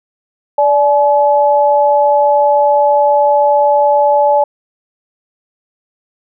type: tone pair together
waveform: sine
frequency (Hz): 582.4 / 853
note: D5 / G#5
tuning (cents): -15 / +46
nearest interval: perfect fifth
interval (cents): 661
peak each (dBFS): -10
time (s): 0.58-4.44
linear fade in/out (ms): 5
effects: none